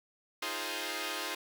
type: chord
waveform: 5% pulse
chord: F minor seventh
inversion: third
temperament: equal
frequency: 311.1 / 349.2 / 415.3 / 523.3 Hz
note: Eb4 / F4 / Ab4 / C5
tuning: 0 / 0 / 0 / 0 cents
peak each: -29 dBFS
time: 0.42-1.35 s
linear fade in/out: 5 ms
effects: none